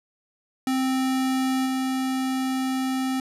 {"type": "tone with level steps", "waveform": "square", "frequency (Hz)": 261.6, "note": "C4", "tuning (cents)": 0, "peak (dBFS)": [-22, -24], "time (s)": [0.67, 3.2], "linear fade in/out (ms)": 2, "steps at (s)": 1.65, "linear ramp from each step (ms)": 20, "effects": ["resampled to 32000 Hz"]}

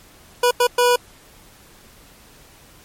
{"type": "tone bursts at uneven times", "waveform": "25% pulse", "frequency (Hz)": 488.6, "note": "B4", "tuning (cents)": -19, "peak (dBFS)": -9, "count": 3, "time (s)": [[0.43, 0.51], [0.6, 0.67], [0.78, 0.96]], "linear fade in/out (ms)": 5, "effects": ["pink hiss -48 dBFS RMS until 2.84 s", "MP3 64 kbps"]}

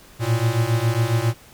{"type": "beating tone pair", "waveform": "square", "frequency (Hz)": [111.5, 118.8], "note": ["A2", "A#2"], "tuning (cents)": [23, 33], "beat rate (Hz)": 7.3, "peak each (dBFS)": [-22, -21], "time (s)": [0.19, 1.34], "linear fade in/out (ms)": 50, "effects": ["pink hiss -48 dBFS RMS until 1.53 s"]}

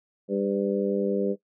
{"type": "harmonic tone with a mistuned harmonic", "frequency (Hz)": 99.7, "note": "G2", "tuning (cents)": 30, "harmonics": [2, 3, 4, 5, 6], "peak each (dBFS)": [-28, -32, -28, -28, -36], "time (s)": [0.28, 1.36], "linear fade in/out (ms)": 50, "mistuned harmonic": 6, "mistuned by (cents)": -26, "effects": ["noise-tail reverb RT60 0.1 s tail -17 dB re dry"]}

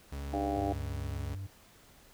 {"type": "tone", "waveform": "40% pulse", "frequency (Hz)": 70.1, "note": "C#2", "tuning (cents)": 20, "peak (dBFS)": -36, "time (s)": [0.12, 1.35], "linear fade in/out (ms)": 5}
{"type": "harmonic tone", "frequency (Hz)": 99.7, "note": "G2", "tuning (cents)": 30, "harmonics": [3, 4, 5, 6, 7, 8], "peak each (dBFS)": [-34, -39, -44, -41, -35, -39], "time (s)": [0.33, 0.73], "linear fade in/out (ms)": 5}
{"type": "tone with pitch glide", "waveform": "triangle", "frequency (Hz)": [98, 96.99], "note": ["G2", "G2"], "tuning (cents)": [0, -18], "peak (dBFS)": -35, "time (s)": [0.56, 1.47], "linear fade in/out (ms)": 10, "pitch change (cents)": -18, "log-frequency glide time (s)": [1.06, 1.23]}
{"effects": ["pink hiss -59 dBFS RMS until 2.13 s"]}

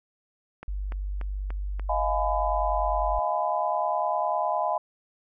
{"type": "click train", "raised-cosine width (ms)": 0.5, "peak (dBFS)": -24, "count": 5, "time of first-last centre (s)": [0.63, 1.796], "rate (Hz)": 3.43}
{"type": "tone", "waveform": "sine", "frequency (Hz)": 49, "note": "G1", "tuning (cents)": 0, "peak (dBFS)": -28, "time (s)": [0.68, 3.19], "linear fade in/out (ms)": 0}
{"type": "chord", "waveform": "sine", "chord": "F half-diminished seventh", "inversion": "third", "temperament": "just", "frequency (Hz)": [628.6, 698.5, 838.1, 1005.8], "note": ["Eb5", "F5", "Ab5", "Cb6"], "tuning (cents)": [18, 0, 16, 31], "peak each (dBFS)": -29, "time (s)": [1.89, 4.78], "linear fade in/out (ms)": 5}
{"effects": []}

